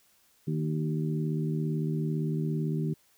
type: harmonic tone with a mistuned harmonic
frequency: 77.78 Hz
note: D#2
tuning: in tune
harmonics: 2 / 3 / 4 / 5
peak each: -28 / -35 / -38 / -38 dBFS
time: 0.47-2.94 s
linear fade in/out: 10 ms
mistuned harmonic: 5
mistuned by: -16 cents
effects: white hiss -65 dBFS RMS until 3.17 s